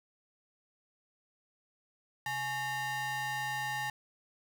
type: ring-modulated tone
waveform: square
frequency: 487.6 Hz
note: B4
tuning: 22 cents flat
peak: -31 dBFS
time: 2.26-3.9 s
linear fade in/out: 2 ms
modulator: 1330 Hz
effects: none